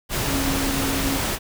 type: tone in noise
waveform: sine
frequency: 273 Hz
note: C#4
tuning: 26 cents flat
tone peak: -25 dBFS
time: 0.25-1.21 s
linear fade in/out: 50 ms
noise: pink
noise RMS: -24 dBFS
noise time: 0.09-1.39 s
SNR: -4 dB
effects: none